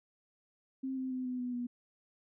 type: tone with pitch steps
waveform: sine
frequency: 264.6 / 260.2 / 255.9 / 251.6 / 247.5 / 243.3 Hz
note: C4 / C4 / C4 / B3 / B3 / B3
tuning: +20 / -9 / -38 / +32 / +4 / -26 cents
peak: -34 dBFS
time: 0.83-1.67 s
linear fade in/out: 10 ms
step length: 140 ms
effects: none